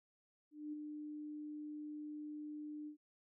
sine tone with ADSR envelope, 300 Hz, D4, 37 cents sharp, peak -40 dBFS, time 0.51-2.97 s, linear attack 220 ms, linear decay 11 ms, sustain -4 dB, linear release 99 ms, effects none

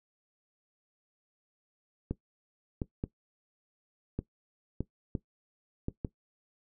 clicks, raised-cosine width 3 ms, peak -19 dBFS, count 8, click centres 2.11 / 2.818 / 3.039 / 4.19 / 4.806 / 5.152 / 5.884 / 6.048 s, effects noise-tail reverb RT60 0.1 s tail -17 dB re dry

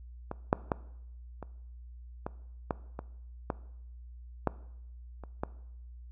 clicks, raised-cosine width 1 ms, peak -21 / -8 / -13 / -26 / -20 / -15 / -23 / -16 / -12 / -30 / -17 dBFS, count 11, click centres 0.314 / 0.529 / 0.718 / 1.427 / 2.265 / 2.708 / 2.991 / 3.502 / 4.473 / 5.237 / 5.435 s, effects noise-tail reverb RT60 0.8 s tail -19 dB re dry + added 60 Hz sine -45 dBFS peak until 6.11 s

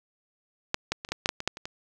clicks, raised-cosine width 0.2 ms, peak -7 / -9 / -19 / -23 / -11 / -6 / -8 / -16 / -7 / -22 / -18 dBFS, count 11, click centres 0.744 / 0.92 / 1.049 / 1.089 / 1.12 / 1.259 / 1.291 / 1.404 / 1.476 / 1.571 / 1.655 s, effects none

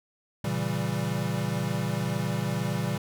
square chord, A# diminished seventh, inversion none, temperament equal with one note detuned, 116.54 / 138.59 / 165.29 / 196 Hz, A#2 / C#3 / E3 / G3, 0 / 0 / +5 / 0 cents, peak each -33 dBFS, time 0.44-2.98 s, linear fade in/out 5 ms, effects none

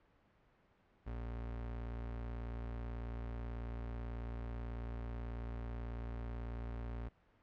35% pulse tone, 58.27 Hz, A#1, in tune, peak -39 dBFS, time 1.06-7.09 s, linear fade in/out 10 ms, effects pink hiss -70 dBFS RMS until 7.42 s + low-pass 2000 Hz 12 dB/octave

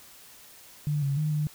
sine tone with pitch steps, 148.2 / 139.1 / 152.8 / 150.1 Hz, D3 / C#3 / D#3 / D3, +16 / +6 / -31 / +38 cents, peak -24 dBFS, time 0.87-1.47 s, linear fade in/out 0 ms, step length 150 ms, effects white hiss -51 dBFS RMS until 1.54 s

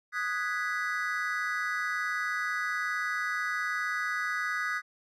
triangle chord, G# minor seventh, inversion second, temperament equal, 1244.5 / 1480 / 1661.2 / 1975.5 Hz, D#6 / F#6 / G#6 / B6, 0 / 0 / 0 / 0 cents, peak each -33 dBFS, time 0.12-4.82 s, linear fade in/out 50 ms, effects none

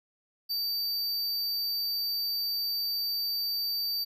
square tone, 4631 Hz, D8, 25 cents flat, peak -29 dBFS, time 0.49-4.05 s, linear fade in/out 20 ms, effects none

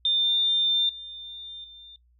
sine tone with level steps, 3599 Hz, A7, 38 cents sharp, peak -20 / -37 / -44 dBFS, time 0.05-1.96 s, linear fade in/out 2 ms, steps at 0.89 / 1.64 s, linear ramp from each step 2 ms, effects noise-tail reverb RT60 0.1 s tail -18 dB re dry + added 60 Hz sine -59 dBFS peak until 2.19 s

